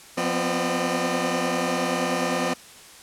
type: tone cluster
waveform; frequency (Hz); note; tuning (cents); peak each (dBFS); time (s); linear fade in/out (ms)
15% pulse; 176 / 249.2 / 259.4 / 605; F3 / B3 / C4 / D#5; +14 / +16 / -15 / -49; -22; 0.17-2.54; 10
effects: white hiss -46 dBFS RMS until 3.02 s + low-pass 10000 Hz 12 dB/octave